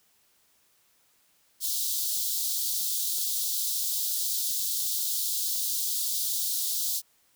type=high-pass noise; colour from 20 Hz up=white; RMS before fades=-29 dBFS; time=1.6-7.02 s; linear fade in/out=50 ms; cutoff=3500 Hz; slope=48 dB/octave; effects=white hiss -66 dBFS RMS until 7.35 s